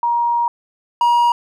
sine / triangle tone pair in turn, 946 / 953.1 Hz, A#5 / A#5, +25 / +38 cents, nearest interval unison, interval 13 cents, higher second, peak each -14 / -9 dBFS, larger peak second, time 0.03-0.48 / 1.01-1.32 s, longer first, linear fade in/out 2 ms, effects none

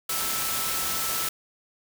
sine tone in noise, 1318.5 Hz, E6, in tune, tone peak -36 dBFS, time 0.09-1.29 s, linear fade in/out 5 ms, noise white, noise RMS -28 dBFS, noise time 0.09-1.29 s, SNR -11 dB, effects none

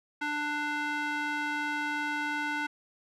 square tone with band-pass filter, 296.2 Hz, D4, 15 cents sharp, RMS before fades -32 dBFS, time 0.21-2.67 s, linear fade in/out 10 ms, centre 1600 Hz, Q 1.6, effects none

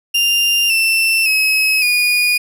35% pulse tone with pitch steps, 2794 / 2676 / 2562 / 2453 Hz, F7 / E7 / E7 / D#7, 0 / +25 / -50 / -25 cents, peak -10 dBFS, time 0.14-2.38 s, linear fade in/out 10 ms, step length 560 ms, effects none

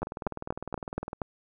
two click trains, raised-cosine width 1 ms, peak -21 / -16 dBFS, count 23 / 6, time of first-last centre 0.02-1.131 / 0.03-1.218 s, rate 19.8 / 4.21 Hz, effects none

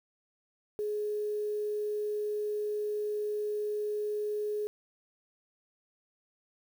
sine tone with quantisation, 419.8 Hz, G#4, 19 cents sharp, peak -30 dBFS, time 0.79-4.67 s, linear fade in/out 0 ms, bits 9, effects none

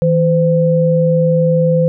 sine tone pair together, 161.5 / 512.2 Hz, E3 / C5, -35 / -37 cents, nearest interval octave + minor sixth, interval 1998 cents, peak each -12 dBFS, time 0.02-1.88 s, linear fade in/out 0 ms, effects none

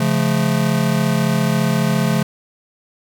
square chord, Db augmented, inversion none, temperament just, 138.59 / 173.24 / 216.5 Hz, Db3 / F3 / A3, 0 / -14 / -28 cents, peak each -20 dBFS, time 0-2.23 s, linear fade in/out 5 ms, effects none

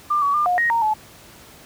sine tone with pitch steps, 1193 / 1133 / 1200 / 717 / 1875 / 925 / 861 Hz, D6 / C#6 / D6 / F5 / A#6 / A#5 / A5, +27 / +37 / +37 / +45 / +10 / -14 / -38 cents, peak -16 dBFS, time 0.1-0.94 s, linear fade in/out 10 ms, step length 120 ms, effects pink hiss -45 dBFS RMS until 1.65 s + high-pass 60 Hz 12 dB/octave

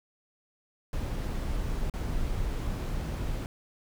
brown noise with dropouts, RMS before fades -31 dBFS, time 0.93-3.46 s, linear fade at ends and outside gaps 1 ms, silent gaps 1.898-1.938 s, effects none

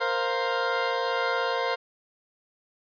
20% pulse chord, Bb suspended second, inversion none, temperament equal, 466.2 / 523.3 / 698.5 Hz, Bb4 / C5 / F5, 0 / 0 / 0 cents, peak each -24 / -23 / -26 dBFS, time 0-1.76 s, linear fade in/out 20 ms, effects resampled to 11025 Hz

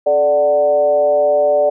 sine tone with frequency modulation, 587.3 Hz, D5, in tune, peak -10 dBFS, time 0.06-1.7 s, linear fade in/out 10 ms, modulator 156 Hz, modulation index 0.65, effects none

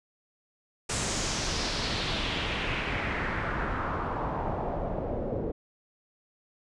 pink noise with low-pass filter sweep, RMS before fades -31 dBFS, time 0.89-5.52 s, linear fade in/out 10 ms, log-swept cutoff 8100 to 460 Hz, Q 2.4, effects resampled to 24000 Hz

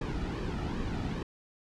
brown noise with flanger, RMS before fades -34 dBFS, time 0.01-1.23 s, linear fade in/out 5 ms, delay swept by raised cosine 1.4 to 1.9 ms, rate 2.5 Hz, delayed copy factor -0.6, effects low-pass 5000 Hz 12 dB/octave

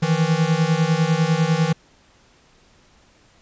square beating tone pair, 156.6 / 166.6 Hz, D#3 / E3, +11 / +19 cents, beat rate 10 Hz, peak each -20 dBFS, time 0.02-1.73 s, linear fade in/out 10 ms, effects pink hiss -55 dBFS RMS until 3.41 s + resampled to 16000 Hz

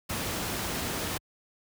pink noise, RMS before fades -32 dBFS, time 0.09-1.18 s, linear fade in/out 10 ms, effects high-pass 60 Hz 12 dB/octave

